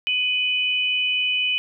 sine tone pair together, 2498 / 2986 Hz, D#7 / F#7, +6 / +15 cents, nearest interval minor third, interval 309 cents, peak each -22 dBFS, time 0.07-1.58 s, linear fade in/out 0 ms, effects none

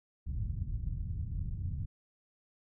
white low-pass noise, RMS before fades -36 dBFS, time 0.26-1.86 s, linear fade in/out 10 ms, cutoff 120 Hz, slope 24 dB/octave, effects none

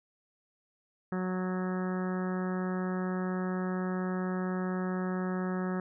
harmonic tone, 184.3 Hz, F#3, 7 cents flat, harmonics 1 / 2 / 3 / 4 / 5 / 6 / 7 / 8 / 9 / 10, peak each -31 / -37 / -43 / -45 / -47 / -48 / -44 / -51 / -46 / -52 dBFS, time 1.12-5.8 s, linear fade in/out 2 ms, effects none

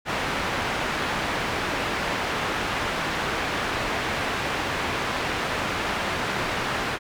white low-pass noise, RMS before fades -27 dBFS, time 0.05-6.99 s, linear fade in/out 50 ms, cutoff 2000 Hz, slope 12 dB/octave, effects none

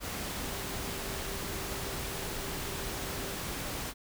sine tone in noise, 392 Hz, G4, in tune, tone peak -46 dBFS, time 0.41-3.39 s, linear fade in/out 50 ms, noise pink, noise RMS -37 dBFS, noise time 0-3.94 s, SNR -12 dB, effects none

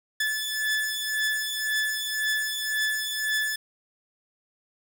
sawtooth beating tone pair, 1733 / 1734.9 Hz, A6 / A6, -27 / -25 cents, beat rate 1.9 Hz, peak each -26 / -24 dBFS, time 0.2-3.56 s, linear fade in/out 5 ms, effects 8-bit

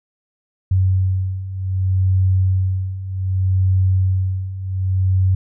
sine beating tone pair, 93.5 / 94.15 Hz, F#2 / F#2, +19 / +31 cents, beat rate 0.65 Hz, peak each -20 / -16 dBFS, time 0.71-5.35 s, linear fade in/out 5 ms, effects none

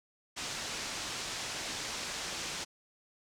white low-pass noise, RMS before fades -39 dBFS, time 0.36-2.65 s, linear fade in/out 20 ms, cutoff 7000 Hz, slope 24 dB/octave, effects none

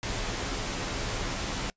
pink noise with comb filter, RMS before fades -32 dBFS, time 0.03-1.7 s, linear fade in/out 0 ms, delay 13 ms, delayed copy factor -0.55, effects noise-tail reverb RT60 0.1 s tail -24 dB re dry + resampled to 16000 Hz

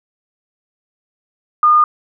sine tone, 1218 Hz, D#6, 37 cents flat, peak -7 dBFS, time 1.63-1.84 s, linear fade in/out 2 ms, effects none

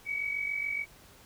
sine tone pair together, 2227 / 2274 Hz, C#7 / C#7, +7 / +44 cents, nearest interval unison, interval 37 cents, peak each -37 / -31 dBFS, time 0.05-0.86 s, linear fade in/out 50 ms, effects pink hiss -56 dBFS RMS until 1.25 s

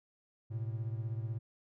triangle beating tone pair, 110 / 126 Hz, A2 / B2, 0 / +35 cents, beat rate 16 Hz, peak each -34 / -39 dBFS, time 0.5-1.39 s, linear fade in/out 20 ms, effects none

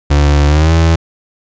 35% pulse tone with pitch glide, 72.6 to 81.96 Hz, D2 to E2, -19 to -9 cents, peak -5 dBFS, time 0.1-0.96 s, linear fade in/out 10 ms, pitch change +210 cents, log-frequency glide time 0.47-0.72 s, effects resampled to 16000 Hz

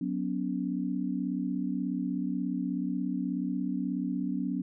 sine chord, F# suspended fourth, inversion none, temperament equal with one note detuned, 185 / 246.9 / 283.5 Hz, F#3 / B3 / C#4, 0 / 0 / +39 cents, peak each -33 dBFS, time 0.01-4.62 s, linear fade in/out 5 ms, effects none

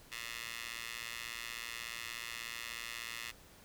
15% pulse tone with high-pass filter, 116.54 Hz, A#2, in tune, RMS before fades -44 dBFS, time 0.11-3.32 s, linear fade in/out 20 ms, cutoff 2200 Hz, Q 1.6, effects pink hiss -59 dBFS RMS until 3.64 s

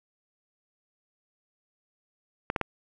clicks, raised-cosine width 0.5 ms, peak -12 dBFS, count 3, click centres 2.501 / 2.562 / 2.613 s, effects none

